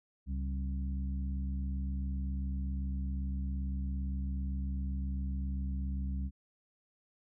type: harmonic tone with a mistuned harmonic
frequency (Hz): 67.6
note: C#2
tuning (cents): -43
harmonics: 1 / 2 / 3 / 4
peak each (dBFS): -33 / -47 / -41 / -50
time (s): 0.26-6.31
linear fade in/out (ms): 50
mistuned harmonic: 3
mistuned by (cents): -86
effects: none